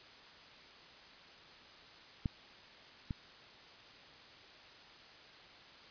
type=clicks; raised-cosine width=5 ms; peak=-21 / -25 dBFS; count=2; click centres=2.258 / 3.108 s; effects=white hiss -56 dBFS RMS until 5.9 s + resampled to 11025 Hz